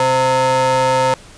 square ring-modulated tone, 196 Hz, G3, in tune, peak -10 dBFS, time 0-1.14 s, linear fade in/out 2 ms, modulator 717 Hz, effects pink hiss -41 dBFS RMS until 1.37 s + resampled to 22050 Hz

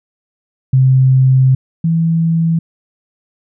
sine tone pair in turn, 131.1 / 164.65 Hz, C3 / E3, +4 / -2 cents, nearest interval major third, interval 394 cents, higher second, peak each -6 / -10 dBFS, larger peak first, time 0.73-1.55 / 1.84-2.59 s, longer first, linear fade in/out 5 ms, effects none

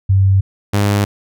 sine / sawtooth tone pair in turn, 96.6 / 101.87 Hz, G2 / G#2, -25 / -33 cents, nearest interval minor second, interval 92 cents, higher second, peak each -8 dBFS, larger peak neither, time 0.09-0.41 / 0.73-1.05 s, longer neither, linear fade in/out 10 ms, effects none

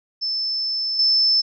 sine tone with level steps, 5274 Hz, E8, in tune, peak -21 / -14 dBFS, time 0.21-1.42 s, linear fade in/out 20 ms, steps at 0.99 s, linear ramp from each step 2 ms, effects none

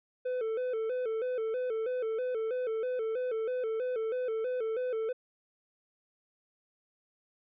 triangle tone with vibrato, 473 Hz, A#4, 25 cents sharp, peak -28 dBFS, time 0.25-5.13 s, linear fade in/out 10 ms, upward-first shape square, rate 3.1 Hz, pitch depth 110 cents each way, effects resampled to 8000 Hz

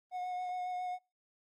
triangle tone with vibrato, 727 Hz, F#5, 31 cents flat, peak -33 dBFS, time 0.11-0.99 s, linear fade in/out 50 ms, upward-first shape sine, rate 7.3 Hz, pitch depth 15 cents each way, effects noise-tail reverb RT60 0.3 s tail -26 dB re dry + Opus 32 kbps

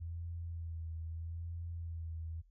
sine tone with vibrato, 83 Hz, E2, 12 cents sharp, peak -39 dBFS, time 0-2.42 s, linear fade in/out 20 ms, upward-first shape sine, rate 0.78 Hz, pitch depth 36 cents each way, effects added 42 Hz sine -62 dBFS peak until 2.5 s

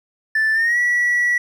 triangle tone with pitch glide, 1760 to 1941.6 Hz, A6 to B6, 0 to -30 cents, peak -12 dBFS, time 0.35-1.38 s, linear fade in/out 5 ms, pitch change +170 cents, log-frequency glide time 0.53-0.78 s, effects tanh soft clip ceiling -10 dBFS

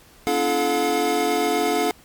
square tone cluster, 253.3 / 292.8 / 339.6 / 431.3 / 716 Hz, B3 / D4 / F4 / A4 / F5, +44 / -5 / -48 / -35 / +43 cents, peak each -32 / -27 / -28 / -24 / -24 dBFS, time 0.27-1.91 s, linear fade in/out 0 ms, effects pink hiss -51 dBFS RMS until 2.04 s + MP3 96 kbps

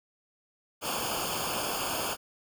pink noise with comb filter, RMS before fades -32 dBFS, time 0.81-2.17 s, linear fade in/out 50 ms, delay 0.51 ms, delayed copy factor -0.9, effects none

